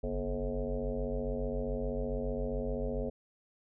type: tone with frequency modulation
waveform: sine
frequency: 241.8 Hz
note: B3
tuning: 36 cents flat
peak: -31 dBFS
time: 0.03-3.1 s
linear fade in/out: 10 ms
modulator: 95.3 Hz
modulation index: 3.7
effects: none